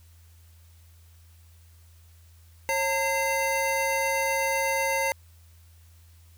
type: tone cluster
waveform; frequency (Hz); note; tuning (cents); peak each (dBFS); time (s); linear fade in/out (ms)
square; 542 / 906 / 2067; C#5 / A#5 / C7; -39 / -50 / -22; -29; 2.69-5.12; 0
effects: added 83 Hz sine -51 dBFS peak until 6.37 s + white hiss -62 dBFS RMS until 6.37 s